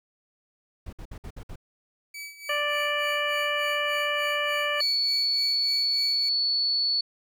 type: noise bursts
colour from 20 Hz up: brown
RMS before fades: -38 dBFS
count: 6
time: 0.86-1.558 s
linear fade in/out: 5 ms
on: 68 ms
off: 58 ms
type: tone with tremolo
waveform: sawtooth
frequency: 2290 Hz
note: D7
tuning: 44 cents flat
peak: -32 dBFS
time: 2.14-6.29 s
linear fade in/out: 5 ms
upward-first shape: sine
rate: 3.4 Hz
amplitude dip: 75%
type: harmonic tone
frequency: 587.3 Hz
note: D5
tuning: in tune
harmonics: 1 / 2 / 3 / 4 / 5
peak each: -30 / -31 / -30 / -31 / -31 dBFS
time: 2.49-4.81 s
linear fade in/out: 5 ms
type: tone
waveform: sine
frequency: 4435 Hz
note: C#8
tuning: in tune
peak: -22 dBFS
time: 4.8-7.01 s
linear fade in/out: 5 ms
effects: none